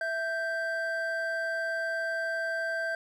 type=tone pair together; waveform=triangle; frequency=659.3 / 1568 Hz; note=E5 / G6; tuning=0 / 0 cents; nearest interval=octave + minor third; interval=1500 cents; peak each=-31 / -29 dBFS; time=0.01-2.95 s; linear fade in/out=2 ms; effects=none